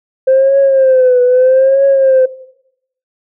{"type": "tone with vibrato", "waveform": "sine", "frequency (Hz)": 522, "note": "C5", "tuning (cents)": -4, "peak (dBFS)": -4, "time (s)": [0.27, 2.26], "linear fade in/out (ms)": 10, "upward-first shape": "triangle", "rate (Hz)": 0.79, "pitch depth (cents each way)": 100, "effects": ["noise-tail reverb RT60 0.8 s tail -19 dB re dry", "tanh soft clip ceiling -2 dBFS"]}